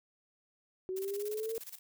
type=linear sweep; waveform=sine; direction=up; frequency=370 to 457.3 Hz; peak=-34 dBFS; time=0.89-1.58 s; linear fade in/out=0 ms
type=noise with tremolo; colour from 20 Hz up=blue; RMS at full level=-45 dBFS; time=0.96-1.79 s; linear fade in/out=10 ms; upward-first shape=square; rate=17 Hz; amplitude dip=80%
effects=none